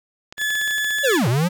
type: clicks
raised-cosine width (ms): 0.2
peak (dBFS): -18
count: 12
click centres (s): 0.325 / 0.381 / 0.415 / 0.505 / 0.554 / 0.614 / 0.677 / 0.709 / 0.782 / 0.845 / 0.907 / 0.985
type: tone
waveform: 35% pulse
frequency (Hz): 1719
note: A6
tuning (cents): -41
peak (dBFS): -18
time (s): 0.37-1.2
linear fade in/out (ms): 50
type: linear two-way sweep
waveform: square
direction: down then up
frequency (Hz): 587.3 to 110 to 186.2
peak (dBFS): -17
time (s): 1.03-1.49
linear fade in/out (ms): 20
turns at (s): 1.28
effects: none